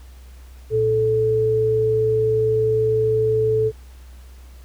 sine tone pair together, 115.6 / 436.4 Hz, A#2 / A4, -14 / -14 cents, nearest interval octave + major seventh, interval 2300 cents, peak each -24 / -16 dBFS, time 0.7-3.72 s, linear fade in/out 50 ms, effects added 63 Hz sine -39 dBFS peak until 4.64 s + pink hiss -53 dBFS RMS until 4.64 s

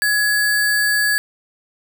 sine tone with sample-and-hold, 1684 Hz, G#6, 24 cents sharp, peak -14 dBFS, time 0.02-1.18 s, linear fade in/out 0 ms, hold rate 6300 Hz, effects none

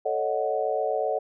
sine chord, D# half-diminished seventh, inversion second, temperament equal, 440 / 554.4 / 622.3 / 740 Hz, A4 / C#5 / D#5 / F#5, 0 / 0 / 0 / 0 cents, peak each -29 dBFS, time 0.05-1.19 s, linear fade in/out 10 ms, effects none

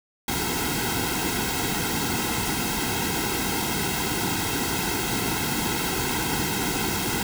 pink noise with comb filter, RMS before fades -26 dBFS, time 0.28-7.23 s, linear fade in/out 2 ms, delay 1.7 ms, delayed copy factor -0.95, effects none

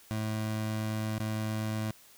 25% pulse tone with dropouts, 108.7 Hz, A2, 21 cents flat, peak -27 dBFS, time 0.11-1.91 s, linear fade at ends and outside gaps 0 ms, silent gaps 1.184-1.2 s, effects white hiss -57 dBFS RMS until 2.17 s

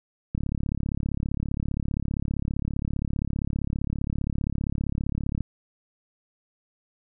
click train, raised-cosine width 5 ms, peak -15 dBFS, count 179, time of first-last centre 0.35-5.407 s, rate 35.2 Hz, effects none

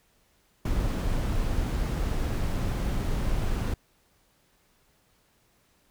brown noise, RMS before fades -27 dBFS, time 0.65-3.74 s, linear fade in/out 5 ms, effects pink hiss -66 dBFS RMS until 5.9 s

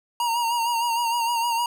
square tone with vibrato, 937 Hz, A#5, 9 cents sharp, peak -22 dBFS, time 0.2-1.66 s, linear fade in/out 2 ms, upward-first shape sine, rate 6.5 Hz, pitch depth 46 cents each way, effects none

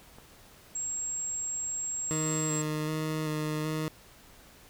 click, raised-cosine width 1 ms, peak -34 dBFS, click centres 0.185 s
sine tone, 7570 Hz, A#8, 26 cents sharp, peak -31 dBFS, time 0.75-2.62 s, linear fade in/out 5 ms
20% pulse tone with vibrato, 154.8 Hz, D#3, 9 cents flat, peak -25 dBFS, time 2.11-3.88 s, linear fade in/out 0 ms, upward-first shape square, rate 1.3 Hz, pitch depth 15 cents each way
effects pink hiss -55 dBFS RMS until 4.69 s

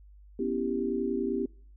sine chord, C# half-diminished seventh, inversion third, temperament equal, 246.9 / 277.2 / 329.6 / 392 Hz, B3 / C#4 / E4 / G4, 0 / 0 / 0 / 0 cents, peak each -32 / -34 / -35 / -31 dBFS, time 0.39-1.46 s, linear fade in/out 5 ms, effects noise-tail reverb RT60 0.5 s tail -25 dB re dry + added 50 Hz sine -50 dBFS peak until 1.76 s

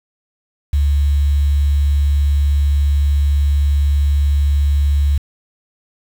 sine tone with quantisation, 71.7 Hz, D2, 41 cents flat, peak -11 dBFS, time 0.73-5.18 s, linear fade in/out 5 ms, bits 6, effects none

